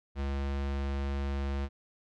square tone, 69.3 Hz, C#2, in tune, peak -31 dBFS, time 0.15-1.69 s, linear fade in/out 50 ms, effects low-pass 4000 Hz 12 dB/octave

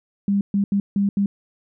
sine tone bursts at uneven times, 200 Hz, G3, 35 cents sharp, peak -16 dBFS, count 5, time 0.28-0.41 / 0.54-0.64 / 0.72-0.8 / 0.96-1.09 / 1.17-1.26 s, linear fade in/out 2 ms, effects none

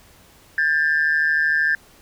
sine tone pair together, 1607 / 1760 Hz, G6 / A6, +43 / 0 cents, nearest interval major second, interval 157 cents, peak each -18 dBFS, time 0.58-1.75 s, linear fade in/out 2 ms, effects tanh soft clip ceiling -10 dBFS + pink hiss -51 dBFS RMS until 2.01 s

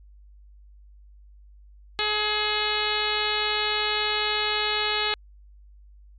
harmonic tone with a mistuned harmonic, 423.7 Hz, G#4, 35 cents sharp, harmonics 1 / 2 / 3 / 4 / 5 / 6 / 7 / 8 / 9 / 10, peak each -32 / -32 / -32 / -32 / -32 / -32 / -32 / -32 / -32 / -32 dBFS, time 1.99-5.14 s, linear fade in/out 0 ms, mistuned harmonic 4, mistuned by -20 cents, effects added 50 Hz sine -47 dBFS peak until 6.18 s + MP3 48 kbps

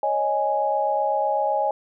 sine chord, C# suspended second, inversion none, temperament equal, 554.4 / 622.3 / 830.6 Hz, C#5 / D#5 / G#5, 0 / 0 / 0 cents, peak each -26 / -25 / -22 dBFS, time 0.03-1.71 s, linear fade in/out 2 ms, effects none

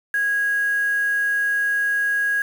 sine tone with quantisation, 1650 Hz, G#6, 12 cents flat, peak -18 dBFS, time 0.14-2.42 s, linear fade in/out 2 ms, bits 6, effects none

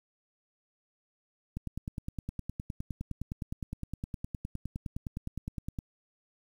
click train, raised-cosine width 5 ms, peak -23 dBFS, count 42, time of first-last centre 1.57-5.788 s, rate 9.72 Hz, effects 9-bit

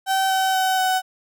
35% pulse tone with pitch steps, 769 / 762.4 / 755.8 / 749.3 Hz, G5 / G5 / F#5 / F#5, -33 / -48 / +37 / +22 cents, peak -16 dBFS, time 0.06-1.02 s, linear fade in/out 50 ms, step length 240 ms, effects none

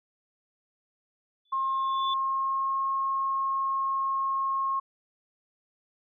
sine tone with exponential growth, 3474 Hz, A7, 23 cents flat, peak -29 dBFS, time 1.45-2.14 s, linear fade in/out 5 ms, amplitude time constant 150 ms
sine tone with pitch glide, 1070 to 1080.6 Hz, C6 to C#6, +38 to -44 cents, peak -25 dBFS, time 1.52-4.8 s, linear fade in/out 10 ms, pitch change +18 cents, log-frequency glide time 2.05-2.83 s
effects none

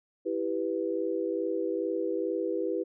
sine chord, E minor, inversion none, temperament equal, 329.6 / 392 / 493.9 Hz, E4 / G4 / B4, 0 / 0 / 0 cents, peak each -32 dBFS, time 0.25-2.84 s, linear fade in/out 20 ms, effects none

